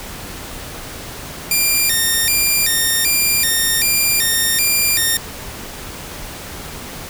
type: tone with vibrato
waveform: 5% pulse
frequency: 2093 Hz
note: C7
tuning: in tune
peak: -4 dBFS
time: 1.51-5.17 s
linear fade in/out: 2 ms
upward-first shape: square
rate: 1.3 Hz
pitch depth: 230 cents each way
effects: pink hiss -31 dBFS RMS until 7.09 s